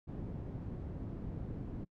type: low-pass noise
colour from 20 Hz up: white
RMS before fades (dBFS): -42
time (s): 0.07-1.85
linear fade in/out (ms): 20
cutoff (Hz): 190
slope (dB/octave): 12
effects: noise-tail reverb RT60 0.1 s tail -26 dB re dry